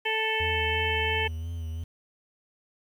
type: harmonic tone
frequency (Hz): 440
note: A4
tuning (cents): 0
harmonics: 1 / 2 / 4 / 5 / 6 / 7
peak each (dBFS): -32 / -32 / -32 / -32 / -32 / -32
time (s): 0.05-1.28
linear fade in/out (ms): 10
type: tone with vibrato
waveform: triangle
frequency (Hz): 82.41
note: E2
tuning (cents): 0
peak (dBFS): -29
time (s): 0.4-1.84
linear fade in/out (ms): 5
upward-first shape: sine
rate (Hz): 2.9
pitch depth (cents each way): 45
effects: 9-bit